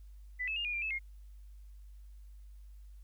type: tone with pitch steps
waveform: sine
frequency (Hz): 1993 / 2603 / 2822 / 2441 / 2379 / 2605 / 2136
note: B6 / E7 / F7 / D#7 / D7 / E7 / C7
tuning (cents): +15 / -22 / +17 / -34 / +22 / -21 / +35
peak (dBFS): -33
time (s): 0.39-0.992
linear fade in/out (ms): 20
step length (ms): 86
effects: added 50 Hz sine -49 dBFS peak until 3.03 s + white hiss -75 dBFS RMS until 3.03 s